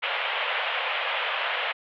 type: band-pass noise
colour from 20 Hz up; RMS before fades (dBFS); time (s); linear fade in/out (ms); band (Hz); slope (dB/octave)
white; -28; 0.02-1.73; 20; 500 to 3200; 48
effects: none